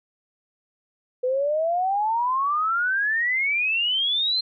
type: exponential sweep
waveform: sine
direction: up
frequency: 494.8 to 4186 Hz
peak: -20 dBFS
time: 1.23-4.41 s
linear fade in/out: 10 ms
effects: none